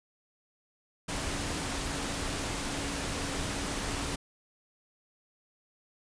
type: tone in noise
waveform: sine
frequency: 281.3 Hz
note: C#4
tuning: 26 cents sharp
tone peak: -42 dBFS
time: 1.08-4.16 s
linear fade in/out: 10 ms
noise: pink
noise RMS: -34 dBFS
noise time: 1.08-4.16 s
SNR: -11 dB
effects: resampled to 22050 Hz